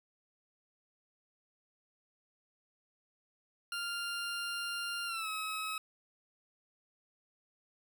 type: tone with pitch glide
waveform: 20% pulse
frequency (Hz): 1396.9 to 1281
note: F6 to E6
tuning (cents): 0 to -50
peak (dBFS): -31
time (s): 3.72-5.78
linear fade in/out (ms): 2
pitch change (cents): -150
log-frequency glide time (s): 5.06-5.29
effects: 12-bit